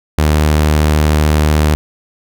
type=tone; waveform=sawtooth; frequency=76.1 Hz; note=D#2; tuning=38 cents flat; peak=-5 dBFS; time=0.18-1.75 s; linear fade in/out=0 ms; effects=none